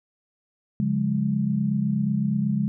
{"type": "tone cluster", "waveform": "sine", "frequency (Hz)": [140.8, 177.9, 206.1], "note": ["C#3", "F3", "G#3"], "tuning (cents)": [27, 32, -13], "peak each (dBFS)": [-26, -28, -23], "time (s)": [0.8, 2.68], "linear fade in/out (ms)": 0, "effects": []}